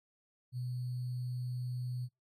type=tone with sample-and-hold; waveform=sine; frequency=124.7 Hz; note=B2; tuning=17 cents sharp; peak=-35 dBFS; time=0.52-2.09 s; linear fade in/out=50 ms; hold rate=4410 Hz; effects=noise-tail reverb RT60 0.2 s tail -26 dB re dry + AAC 64 kbps